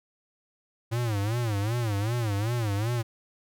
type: tone with vibrato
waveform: square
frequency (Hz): 110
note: A2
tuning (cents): 0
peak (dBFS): -26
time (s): 0.91-3.03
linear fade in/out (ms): 20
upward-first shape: sine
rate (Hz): 2.6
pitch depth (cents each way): 180
effects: none